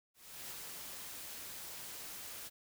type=noise with ADSR envelope; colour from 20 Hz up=white; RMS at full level=-45 dBFS; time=0.14-2.5 s; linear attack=370 ms; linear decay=5 ms; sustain=-2 dB; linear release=30 ms; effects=none